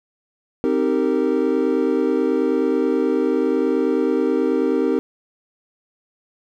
triangle chord, C minor seventh, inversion none, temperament equal with one note detuned, 261.6 / 311.1 / 392 / 461.1 Hz, C4 / Eb4 / G4 / Bb4, 0 / 0 / 0 / -19 cents, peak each -20 dBFS, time 0.64-4.99 s, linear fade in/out 0 ms, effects none

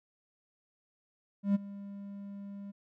triangle tone with ADSR envelope, 200.1 Hz, G3, 36 cents sharp, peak -20 dBFS, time 1.43-2.72 s, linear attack 120 ms, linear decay 20 ms, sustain -19 dB, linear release 19 ms, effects none

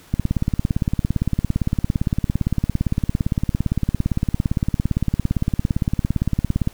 click train, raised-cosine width 5 ms, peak -6 dBFS, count 116, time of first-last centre 0.14-6.674 s, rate 17.6 Hz, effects pink hiss -48 dBFS RMS until 6.73 s

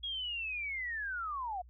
sine linear sweep, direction down, 3324 to 693 Hz, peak -35 dBFS, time 0.03-1.62 s, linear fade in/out 10 ms, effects added 60 Hz sine -53 dBFS peak until 1.69 s

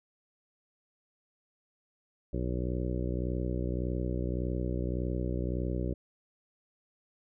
harmonic tone, 61.74 Hz, B1, in tune, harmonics 1 / 2 / 3 / 4 / 5 / 6 / 7 / 8 / 9, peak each -33 / -36 / -38 / -43 / -39 / -40 / -45 / -45 / -44 dBFS, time 2.33-5.94 s, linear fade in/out 5 ms, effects none

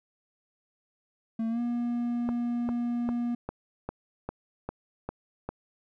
triangle tone with pitch glide, 225.7 to 239.1 Hz, A3 to A#3, +44 to +44 cents, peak -25 dBFS, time 1.39-3.35 s, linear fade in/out 5 ms, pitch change +100 cents, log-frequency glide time 1.49-1.6 s
click train, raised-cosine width 1 ms, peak -19 dBFS, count 9, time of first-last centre 2.29-5.49 s, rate 2.5 Hz
effects none

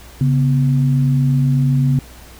sine tone pair together, 138.59 / 246.6 Hz, C#3 / B3, 0 / -2 cents, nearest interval minor seventh, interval 998 cents, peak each -12 / -20 dBFS, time 0.21-1.99 s, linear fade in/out 2 ms, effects added 60 Hz sine -40 dBFS peak until 2.39 s + pink hiss -42 dBFS RMS until 2.39 s

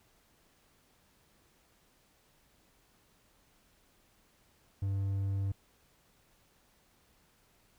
triangle tone, 98 Hz, G2, in tune, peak -28 dBFS, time 4.82-5.52 s, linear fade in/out 5 ms, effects pink hiss -68 dBFS RMS until 7.78 s

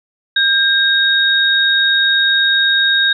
sine tone pair together, 1600 / 3752 Hz, G6 / A#7, +35 / +11 cents, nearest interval octave + minor third, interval 1476 cents, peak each -13 dBFS, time 0.36-3.13 s, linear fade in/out 5 ms, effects none

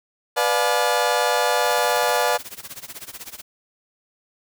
30% pulse chord, B diminished seventh, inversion none, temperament just, 493.9 / 592.7 / 711.2 / 853.4 Hz, B4 / D5 / F5 / Ab5, 0 / +16 / +31 / +47 cents, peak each -21 dBFS, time 0.36-2.38 s, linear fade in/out 20 ms
white noise with tremolo, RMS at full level -34 dBFS, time 1.64-3.42 s, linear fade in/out 20 ms, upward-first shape sine, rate 16 Hz, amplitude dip 90%
effects none

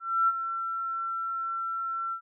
sine tone with ADSR envelope, 1349 Hz, E6, 40 cents sharp, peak -19 dBFS, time 0-2.21 s, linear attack 280 ms, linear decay 37 ms, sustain -10 dB, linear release 84 ms, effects none

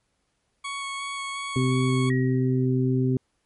20% pulse tone with vibrato, 1110 Hz, C#6, 2 cents sharp, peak -25 dBFS, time 0.64-2.1 s, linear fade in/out 10 ms, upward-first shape square, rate 2.8 Hz, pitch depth 8 cents each way
harmonic tone, 128.8 Hz, C3, 27 cents flat, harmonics 1 / 2 / 3, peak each -22 / -24 / -28 dBFS, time 1.56-3.17 s, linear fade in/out 2 ms
sine tone with exponential decay, 1901 Hz, A#6, 33 cents sharp, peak -28 dBFS, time 2.1-2.66 s, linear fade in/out 2 ms, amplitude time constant 120 ms
effects pink hiss -73 dBFS RMS until 3.45 s + MP3 48 kbps

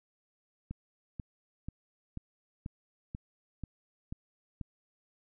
click train, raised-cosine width 5 ms, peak -26 dBFS, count 9, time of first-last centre 0.71-4.612 s, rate 2.05 Hz, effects none

